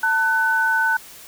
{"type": "tone pair together", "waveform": "sine", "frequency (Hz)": [892.5, 1501], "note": ["A5", "F#6"], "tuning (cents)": [24, 24], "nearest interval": "major sixth", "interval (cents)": 900, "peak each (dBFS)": [-22, -17], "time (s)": [0.03, 0.97], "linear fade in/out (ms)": 5, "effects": ["white hiss -42 dBFS RMS until 1.27 s"]}